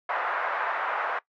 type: band-pass noise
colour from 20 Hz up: white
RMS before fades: -29 dBFS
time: 0.09-1.19 s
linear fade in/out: 5 ms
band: 600 to 1600 Hz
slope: 24 dB/octave
effects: noise-tail reverb RT60 0.1 s tail -19 dB re dry